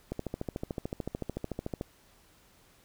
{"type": "click train", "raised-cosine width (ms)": 2, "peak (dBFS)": -20, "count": 24, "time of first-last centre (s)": [0.12, 1.811], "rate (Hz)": 13.6, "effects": ["pink hiss -62 dBFS RMS until 2.84 s"]}